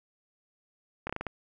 slowing click train, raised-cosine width 0.5 ms, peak -18 dBFS, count 6, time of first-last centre 1.07-1.267 s, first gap 25 ms, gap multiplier 1.23, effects none

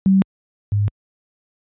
sine tone pair in turn, 192.3 / 102.58 Hz, G3 / G#2, -33 / -21 cents, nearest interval major seventh, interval 1088 cents, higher first, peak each -10 / -14 dBFS, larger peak first, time 0.06-0.22 / 0.72-0.88 s, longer neither, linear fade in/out 0 ms, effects high-pass 60 Hz 12 dB/octave + resampled to 8000 Hz

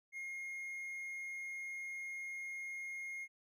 triangle tone, 2141 Hz, C7, 39 cents sharp, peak -40 dBFS, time 0.12-3.28 s, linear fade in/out 50 ms, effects none

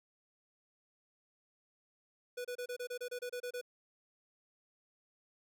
square tone bursts, 491.7 Hz, B4, 8 cents flat, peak -39 dBFS, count 12, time 2.37-3.614 s, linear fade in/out 10 ms, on 78 ms, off 28 ms, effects none

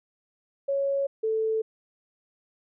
sine tone pair in turn, 554 / 441.1 Hz, C#5 / A4, -1 / +4 cents, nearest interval major third, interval 395 cents, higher first, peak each -23 dBFS, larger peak neither, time 0.68-1.07 / 1.23-1.62 s, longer neither, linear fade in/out 10 ms, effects none

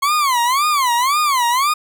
40% pulse tone with vibrato, 1076 Hz, C6, 48 cents sharp, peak -13 dBFS, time 0.02-1.74 s, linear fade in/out 10 ms, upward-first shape sine, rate 1.9 Hz, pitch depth 230 cents each way, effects none

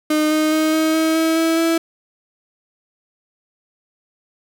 35% pulse tone with pitch steps, 306.5 / 309.7 / 312.9 / 316.2 / 319.5 / 322.9 / 326.2 / 329.6 Hz, D#4 / D#4 / D#4 / D#4 / D#4 / E4 / E4 / E4, -26 / -8 / +10 / +28 / +46 / -36 / -18 / 0 cents, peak -13 dBFS, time 0.1-1.78 s, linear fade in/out 5 ms, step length 210 ms, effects none

